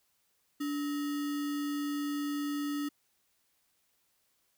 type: tone with sample-and-hold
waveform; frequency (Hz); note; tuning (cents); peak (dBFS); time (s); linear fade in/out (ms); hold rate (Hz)
sine; 290; D4; -22; -31; 0.6-2.89; 10; 1575
effects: white hiss -74 dBFS RMS until 4.57 s